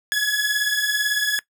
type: beating tone pair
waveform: sawtooth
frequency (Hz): 1682 / 1700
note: G#6 / G#6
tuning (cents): +22 / +40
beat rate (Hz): 18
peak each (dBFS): -19 / -18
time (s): 0.12-1.39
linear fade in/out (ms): 0
effects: noise-tail reverb RT60 0.1 s tail -20 dB re dry